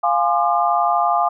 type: chord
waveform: sine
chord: D half-diminished seventh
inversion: first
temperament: equal with one note detuned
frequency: 698.5 / 830.6 / 1046.5 / 1202.1 Hz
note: F5 / Ab5 / C6 / D6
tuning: 0 / 0 / 0 / +40 cents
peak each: -18 / -20 / -24 / -20 dBFS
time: 0.03-1.29 s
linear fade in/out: 10 ms
effects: none